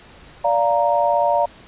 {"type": "chord", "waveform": "sine", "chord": "Bb major", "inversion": "first", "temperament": "just", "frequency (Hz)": [582.7, 699.2, 932.3], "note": ["D5", "F5", "Bb5"], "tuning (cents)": [-14, 2, 0], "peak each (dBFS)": -19, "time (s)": [0.44, 1.46], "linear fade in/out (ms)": 10, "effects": ["pink hiss -45 dBFS RMS until 1.67 s", "resampled to 8000 Hz"]}